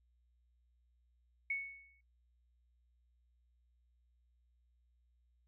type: tone with exponential decay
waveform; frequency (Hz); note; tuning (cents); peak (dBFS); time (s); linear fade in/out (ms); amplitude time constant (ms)
sine; 2214; C#7; -3; -32; 1.5-2.01; 5; 110
effects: noise-tail reverb RT60 0.1 s tail -21 dB re dry + added 60 Hz sine -70 dBFS peak until 5.47 s